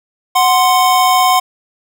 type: tone pair together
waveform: square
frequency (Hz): 739 / 1045.1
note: F#5 / C6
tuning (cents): -2 / -2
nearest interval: tritone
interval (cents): 600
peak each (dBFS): -12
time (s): 0.35-1.4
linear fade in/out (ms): 10
effects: none